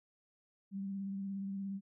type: tone with vibrato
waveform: sine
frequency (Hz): 196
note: G3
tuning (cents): 0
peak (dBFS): -37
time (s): 0.71-1.81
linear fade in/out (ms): 50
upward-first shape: triangle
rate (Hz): 17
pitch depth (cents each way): 28
effects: none